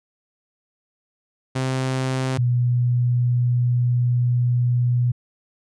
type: tone pair in turn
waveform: sawtooth / sine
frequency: 130.81 / 122.33 Hz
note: C3 / B2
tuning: 0 / -16 cents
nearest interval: minor second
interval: 116 cents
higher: first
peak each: -17 / -16 dBFS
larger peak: second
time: 1.55-2.38 / 2.38-5.12 s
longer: second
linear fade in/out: 10 ms
effects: resampled to 22050 Hz